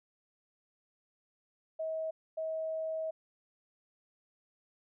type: tone bursts at uneven times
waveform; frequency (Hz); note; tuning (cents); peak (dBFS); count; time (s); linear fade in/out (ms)
sine; 639; D#5; +46; -33; 2; 1.79-2.11 / 2.37-3.11; 10
effects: none